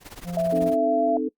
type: noise with tremolo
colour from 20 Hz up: pink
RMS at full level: -38 dBFS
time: 0-0.77 s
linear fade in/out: 50 ms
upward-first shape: triangle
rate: 18 Hz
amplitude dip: 95%
type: harmonic tone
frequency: 174.61 Hz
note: F3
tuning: in tune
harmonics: 1 / 3 / 4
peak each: -28 / -40 / -40 dBFS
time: 0.24-0.72 s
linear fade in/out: 50 ms
type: tone with pitch glide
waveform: sine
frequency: 659.3 to 677.8 Hz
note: E5 to E5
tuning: 0 to +48 cents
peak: -20 dBFS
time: 0.37-1.17 s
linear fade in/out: 2 ms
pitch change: +48 cents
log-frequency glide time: 0.53-0.99 s
type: chord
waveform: sine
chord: A diminished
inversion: first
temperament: equal with one note detuned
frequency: 261.6 / 307 / 440 Hz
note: C4 / Eb4 / A4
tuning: 0 / -23 / 0 cents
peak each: -27 dBFS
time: 0.52-1.29 s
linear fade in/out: 10 ms
effects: noise-tail reverb RT60 0.1 s tail -22 dB re dry + Opus 48 kbps